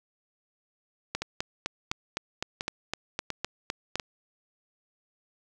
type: two click trains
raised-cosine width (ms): 0.2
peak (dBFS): -12 / -14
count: 12 / 5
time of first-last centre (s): 1.15-3.956 / 1.22-3.998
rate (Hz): 3.92 / 1.44
effects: none